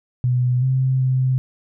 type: tone with pitch steps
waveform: sine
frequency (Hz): 124.7 / 131 / 129.7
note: B2 / C3 / C3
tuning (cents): +17 / +2 / -15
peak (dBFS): -15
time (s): 0.24-1.38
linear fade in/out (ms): 0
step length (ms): 380
effects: none